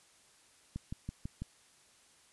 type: click train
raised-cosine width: 5 ms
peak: -26 dBFS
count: 5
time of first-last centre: 0.76-1.42 s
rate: 6.06 Hz
effects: white hiss -64 dBFS RMS until 2.32 s + resampled to 24000 Hz